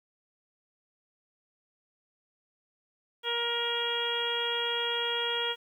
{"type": "harmonic tone", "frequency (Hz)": 471.8, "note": "A#4", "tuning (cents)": 21, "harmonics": [1, 2, 3, 4, 5, 6, 7], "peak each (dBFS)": [-35, -37, -37, -39, -42, -38, -31], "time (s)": [3.23, 5.56], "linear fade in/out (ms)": 50, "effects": ["10-bit"]}